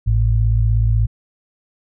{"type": "tone pair together", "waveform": "sine", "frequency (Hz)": [53.59, 110], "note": ["A1", "A2"], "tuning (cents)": [-45, 0], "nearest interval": "octave", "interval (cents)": 1245, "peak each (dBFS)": [-15, -15], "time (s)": [0.06, 1.07], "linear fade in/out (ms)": 20, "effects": []}